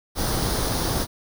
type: noise with comb filter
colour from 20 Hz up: pink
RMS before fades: -24 dBFS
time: 0.15-1.07 s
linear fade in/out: 50 ms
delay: 0.2 ms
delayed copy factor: +0.6
effects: none